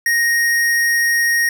square tone, 1868 Hz, A#6, 3 cents sharp, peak -14 dBFS, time 0.06-1.49 s, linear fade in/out 2 ms, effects none

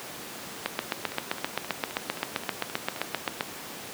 two click trains, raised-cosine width 0.3 ms, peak -20 / -9 dBFS, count 8 / 22, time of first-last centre 1.12-2.962 / 0.66-3.409 s, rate 3.8 / 7.64 Hz, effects pink hiss -39 dBFS RMS until 3.93 s + high-pass 200 Hz 12 dB/octave

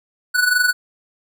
square tone with amplitude modulation, 1480 Hz, F#6, in tune, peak -12 dBFS, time 0.34-0.73 s, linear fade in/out 20 ms, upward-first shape sine, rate 23.2 Hz, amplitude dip 65%, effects none

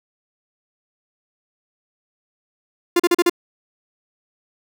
45% pulse tone bursts, 349.2 Hz, F4, in tune, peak -12 dBFS, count 5, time 2.96-3.297 s, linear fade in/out 5 ms, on 37 ms, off 38 ms, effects none

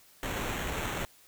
pink noise with sample-and-hold, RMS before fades -34 dBFS, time 0.23-1.05 s, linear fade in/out 0 ms, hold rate 4900 Hz, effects white hiss -59 dBFS RMS until 1.27 s

